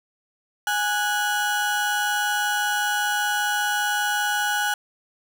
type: tone pair together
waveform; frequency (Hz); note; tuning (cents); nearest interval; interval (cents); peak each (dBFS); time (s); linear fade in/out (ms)
35% pulse; 826.7 / 1473; G#5 / F#6; -8 / -8; minor seventh; 1000; -23 / -22; 0.67-4.74; 2
effects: none